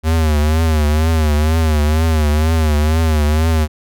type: tone with vibrato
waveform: square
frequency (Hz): 77.78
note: D#2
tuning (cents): 0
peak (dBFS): -12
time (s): 0.03-3.68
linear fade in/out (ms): 50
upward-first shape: triangle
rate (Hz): 2.1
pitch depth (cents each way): 100
effects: none